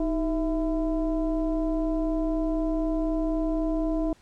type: tone with frequency modulation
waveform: sine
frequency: 314 Hz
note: D#4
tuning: 16 cents sharp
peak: -23 dBFS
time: 0-4.13 s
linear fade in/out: 2 ms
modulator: 346 Hz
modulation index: 0.92
effects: pink hiss -59 dBFS RMS until 4.21 s + low-pass 8000 Hz 12 dB/octave